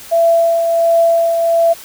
sine tone with tremolo, 670 Hz, E5, 28 cents sharp, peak -7 dBFS, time 0.11-1.74 s, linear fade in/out 20 ms, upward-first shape triangle, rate 1.4 Hz, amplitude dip 45%, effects white hiss -35 dBFS RMS until 1.84 s

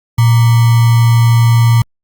sine tone with sample-and-hold, 116.54 Hz, A#2, in tune, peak -5 dBFS, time 0.18-1.82 s, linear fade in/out 5 ms, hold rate 1050 Hz, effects Opus 48 kbps

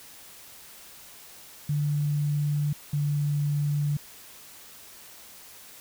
sine tone pair in turn, 146.83 / 145.9 Hz, D3 / D3, 0 / -11 cents, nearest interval unison, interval 11 cents, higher first, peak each -23 dBFS, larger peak neither, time 1.69-2.73 / 2.93-3.97 s, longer neither, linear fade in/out 5 ms, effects white hiss -48 dBFS RMS until 5.8 s

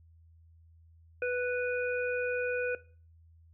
harmonic tone, 493.9 Hz, B4, in tune, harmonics 1 / 3 / 5, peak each -30 / -35 / -37 dBFS, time 1.22-2.75 s, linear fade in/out 2 ms, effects noise-tail reverb RT60 0.4 s tail -19 dB re dry + added 82 Hz sine -56 dBFS peak until 3.53 s

